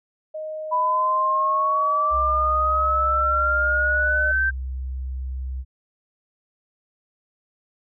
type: tone with pitch glide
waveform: sine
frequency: 622.3 to 606.7 Hz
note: D#5 to D#5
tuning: 0 to -44 cents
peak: -28 dBFS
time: 0.34-4.32 s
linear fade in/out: 10 ms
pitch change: -44 cents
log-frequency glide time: 2.05-3.45 s
type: exponential sweep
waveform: sine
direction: up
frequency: 987.8 to 1568 Hz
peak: -18 dBFS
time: 0.71-4.51 s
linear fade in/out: 20 ms
type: tone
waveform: sine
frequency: 64.8 Hz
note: C2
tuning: 16 cents flat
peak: -26 dBFS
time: 2.1-5.65 s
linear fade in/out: 50 ms
effects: none